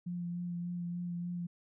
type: tone with vibrato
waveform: sine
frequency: 174.61 Hz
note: F3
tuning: in tune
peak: -35 dBFS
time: 0.06-1.47 s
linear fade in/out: 10 ms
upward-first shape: sine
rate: 3.4 Hz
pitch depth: 17 cents each way
effects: none